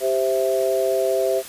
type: chord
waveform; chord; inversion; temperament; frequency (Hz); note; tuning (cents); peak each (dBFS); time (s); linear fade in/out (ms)
sine; C major; second; equal; 392 / 523.3 / 659.3; G4 / C5 / E5; 0 / 0 / 0; -22; 0-1.43; 50
effects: white hiss -37 dBFS RMS until 1.48 s + resampled to 32000 Hz